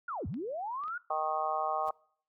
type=linear two-way sweep; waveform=sine; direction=down then up; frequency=1473 to 69.3 to 1473 Hz; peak=-34 dBFS; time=0.08-0.98 s; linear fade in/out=5 ms; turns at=0.27 s
type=clicks; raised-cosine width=0.3 ms; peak=-39 dBFS; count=3; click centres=0.342 / 0.837 / 0.881 s
type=harmonic tone; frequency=155.6 Hz; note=D#3; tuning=in tune; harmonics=3 / 4 / 5 / 6 / 7 / 8; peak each=-45 / -36 / -33 / -44 / -35 / -38 dBFS; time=1.1-1.91 s; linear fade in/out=5 ms
type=noise with exponential growth; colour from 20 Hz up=pink; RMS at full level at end=-50 dBFS; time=1.81-1.89 s; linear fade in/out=2 ms; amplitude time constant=17 ms
effects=noise-tail reverb RT60 0.6 s tail -26 dB re dry